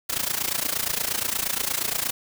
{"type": "noise with amplitude modulation", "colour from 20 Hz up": "white", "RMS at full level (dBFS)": -23, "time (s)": [0.09, 2.11], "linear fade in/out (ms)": 10, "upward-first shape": "sine", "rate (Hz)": 28.5, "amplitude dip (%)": 85, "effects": []}